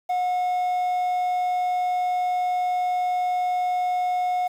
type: tone with quantisation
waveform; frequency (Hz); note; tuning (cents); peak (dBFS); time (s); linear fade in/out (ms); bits
triangle; 725; F#5; -35; -19; 0.09-4.48; 10; 8
effects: none